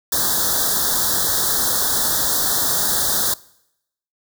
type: band-stop noise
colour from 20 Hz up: white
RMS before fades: -19 dBFS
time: 0.12-3.34 s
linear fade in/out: 5 ms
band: 1800 to 3400 Hz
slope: 96 dB/octave
effects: noise-tail reverb RT60 0.8 s tail -22 dB re dry